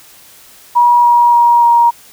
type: tone with pitch steps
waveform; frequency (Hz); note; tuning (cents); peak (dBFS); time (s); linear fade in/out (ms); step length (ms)
sine; 961 / 954.9 / 948.9 / 942.9; B5 / A#5 / A#5 / A#5; -48 / +41 / +31 / +20; -5; 0.75-1.91; 20; 290
effects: white hiss -41 dBFS RMS until 2.12 s